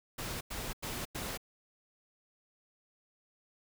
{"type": "noise bursts", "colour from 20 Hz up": "pink", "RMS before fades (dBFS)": -39, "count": 4, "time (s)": [0.18, 1.376], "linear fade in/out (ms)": 10, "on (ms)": 230, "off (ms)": 92, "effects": []}